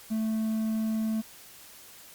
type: tone with quantisation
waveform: triangle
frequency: 220 Hz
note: A3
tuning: in tune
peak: -24 dBFS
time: 0.1-1.22 s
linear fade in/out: 20 ms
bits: 9
effects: white hiss -50 dBFS RMS until 2.14 s + Opus 48 kbps